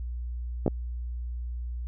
clicks, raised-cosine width 2 ms, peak -10 dBFS, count 2, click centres 0.663 / 0.679 s, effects added 60 Hz sine -31 dBFS peak until 1.87 s

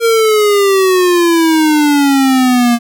square exponential sweep, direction down, 466.2 to 234.1 Hz, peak -8 dBFS, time 0-2.79 s, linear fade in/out 50 ms, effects none

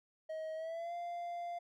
triangle tone with pitch glide, 633 to 694.3 Hz, D#5 to F5, +30 to -10 cents, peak -37 dBFS, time 0.29-1.59 s, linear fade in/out 10 ms, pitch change +160 cents, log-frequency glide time 0.55-0.94 s, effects none

